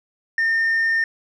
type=tone with tanh clipping; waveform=triangle; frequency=1816 Hz; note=A#6; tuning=46 cents flat; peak=-17 dBFS; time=0.38-1.04 s; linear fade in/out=2 ms; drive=6 dB; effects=none